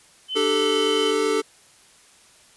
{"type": "tone", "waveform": "sine", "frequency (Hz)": 3050, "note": "G7", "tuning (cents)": -48, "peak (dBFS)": -25, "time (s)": [0.28, 1.14], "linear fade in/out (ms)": 50}
{"type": "chord", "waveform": "square", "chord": "D suspended fourth", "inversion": "none", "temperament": "equal with one note detuned", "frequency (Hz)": [299.5, 392, 440], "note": ["D4", "G4", "A4"], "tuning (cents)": [34, 0, 0], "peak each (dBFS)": [-28, -26, -22], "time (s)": [0.35, 1.42], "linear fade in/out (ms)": 20}
{"effects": ["white hiss -53 dBFS RMS until 2.56 s", "resampled to 24000 Hz"]}